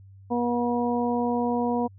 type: harmonic tone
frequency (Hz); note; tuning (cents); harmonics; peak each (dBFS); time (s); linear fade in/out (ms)
240.8; B3; -44; 1 / 2 / 3 / 4; -25 / -28 / -30 / -31; 0.3-1.88; 20
effects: added 97 Hz sine -46 dBFS peak until 1.98 s